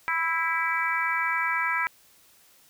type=harmonic tone with a mistuned harmonic; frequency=329.6 Hz; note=E4; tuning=in tune; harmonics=3 / 4 / 5 / 6 / 7; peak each=-30 / -30 / -30 / -30 / -30 dBFS; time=0.08-1.87 s; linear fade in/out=0 ms; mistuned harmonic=5; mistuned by=-18 cents; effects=white hiss -58 dBFS RMS until 2.69 s